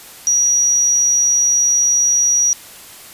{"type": "tone", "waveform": "sine", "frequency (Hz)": 5780, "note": "F#8", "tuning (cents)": -41, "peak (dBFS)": -11, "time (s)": [0.27, 2.53], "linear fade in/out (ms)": 0, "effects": ["white hiss -38 dBFS RMS until 3.13 s", "resampled to 32000 Hz"]}